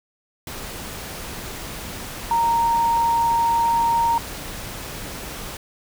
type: tone in noise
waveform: sine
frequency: 928 Hz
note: A#5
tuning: 8 cents flat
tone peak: -16 dBFS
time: 2.31-4.18 s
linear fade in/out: 2 ms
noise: pink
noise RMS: -33 dBFS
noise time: 0.47-5.57 s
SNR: +14 dB
effects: none